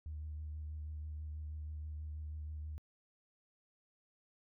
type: tone with vibrato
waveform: sine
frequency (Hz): 76.4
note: D#2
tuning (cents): -31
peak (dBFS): -40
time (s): 0.06-2.78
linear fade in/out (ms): 0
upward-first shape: triangle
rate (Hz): 6.2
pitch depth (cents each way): 26
effects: tanh soft clip ceiling -36 dBFS